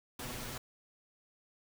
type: noise with comb filter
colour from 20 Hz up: pink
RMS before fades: -42 dBFS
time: 0.19-0.58 s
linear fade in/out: 5 ms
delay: 8.1 ms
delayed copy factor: +0.7
effects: none